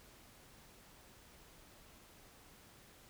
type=silence; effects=pink hiss -61 dBFS RMS until 3.09 s